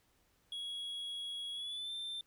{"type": "tone with pitch glide", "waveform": "triangle", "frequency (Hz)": [3329, 3568], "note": ["G#7", "A7"], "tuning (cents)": [3, 23], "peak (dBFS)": -38, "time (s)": [0.52, 2.21], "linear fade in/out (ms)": 2, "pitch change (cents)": 120, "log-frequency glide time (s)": [1.53, 1.92], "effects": ["pink hiss -73 dBFS RMS until 2.26 s"]}